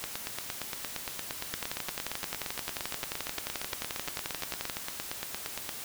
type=two click trains; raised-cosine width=0.2 ms; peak=-16 / -15 dBFS; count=50 / 37; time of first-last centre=0.04-5.692 / 1.54-4.698 s; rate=8.67 / 11.4 Hz; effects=white hiss -41 dBFS RMS until 5.84 s